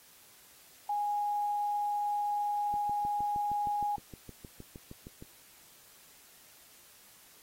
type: tone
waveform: sine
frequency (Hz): 826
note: G#5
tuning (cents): -10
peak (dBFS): -29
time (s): 0.89-3.96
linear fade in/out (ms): 5
type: click train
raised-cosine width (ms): 3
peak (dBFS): -32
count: 17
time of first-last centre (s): 2.74-5.224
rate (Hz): 6.44
effects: white hiss -58 dBFS RMS until 7.42 s + AAC 48 kbps